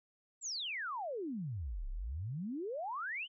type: exponential two-way sweep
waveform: sine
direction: down then up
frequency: 7850 to 30.87 to 3157 Hz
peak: -37 dBFS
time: 0.41-3.28 s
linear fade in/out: 50 ms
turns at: 1.88 s
effects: none